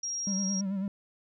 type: tone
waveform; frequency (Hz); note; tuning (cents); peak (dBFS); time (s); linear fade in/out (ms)
sine; 5630; F8; +13; -31; 0.03-0.61; 5
type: tone with vibrato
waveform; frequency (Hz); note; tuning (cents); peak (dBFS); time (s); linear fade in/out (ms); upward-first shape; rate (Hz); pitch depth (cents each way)
triangle; 194.9; G3; -10; -27; 0.27-0.88; 2; sine; 9.1; 62
effects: none